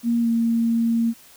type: tone with pitch glide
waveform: sine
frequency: 234.4 to 230.5 Hz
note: A#3 to A#3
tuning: +10 to -19 cents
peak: -17 dBFS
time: 0.03-1.14 s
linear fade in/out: 50 ms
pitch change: -29 cents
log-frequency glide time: 0.21-0.28 s
effects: white hiss -49 dBFS RMS until 1.36 s